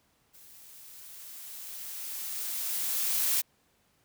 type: noise with level ramp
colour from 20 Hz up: blue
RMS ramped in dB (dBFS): -54 to -26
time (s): 0.33-3.42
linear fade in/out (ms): 20
effects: pink hiss -69 dBFS RMS until 4.04 s + high-pass 60 Hz 12 dB/octave

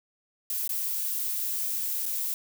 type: noise with dropouts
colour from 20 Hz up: violet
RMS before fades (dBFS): -30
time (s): 0.5-2.34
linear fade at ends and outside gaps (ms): 1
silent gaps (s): 0.677-0.692 / 2.056-2.062
effects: none

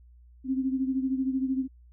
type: beating tone pair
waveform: sine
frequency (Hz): 261.6 / 274.6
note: C4 / C#4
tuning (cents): 0 / -16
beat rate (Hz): 13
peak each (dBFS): -26 / -32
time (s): 0.44-1.68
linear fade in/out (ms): 50
effects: added 60 Hz sine -51 dBFS peak until 1.92 s

